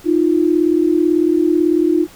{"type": "tone pair together", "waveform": "sine", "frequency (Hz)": [311.1, 349.2], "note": ["D#4", "F4"], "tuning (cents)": [0, 0], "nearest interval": "major second", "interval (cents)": 200, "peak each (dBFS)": [-14, -14], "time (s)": [0.04, 2.07], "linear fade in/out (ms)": 50, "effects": ["pink hiss -43 dBFS RMS until 2.15 s"]}